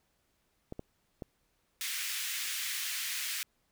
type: clicks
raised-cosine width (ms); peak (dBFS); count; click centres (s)
2; -26; 3; 0.724 / 0.794 / 1.222
type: high-pass noise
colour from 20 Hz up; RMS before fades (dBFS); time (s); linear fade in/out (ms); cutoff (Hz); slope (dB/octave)
pink; -36; 1.81-3.43; 0; 1800; 24
effects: pink hiss -75 dBFS RMS until 3.71 s